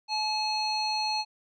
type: tone with low-pass filter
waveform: square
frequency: 857 Hz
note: A5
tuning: 46 cents flat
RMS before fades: -29 dBFS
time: 0.08-1.25 s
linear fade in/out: 50 ms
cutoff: 4700 Hz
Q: 9.7
effects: none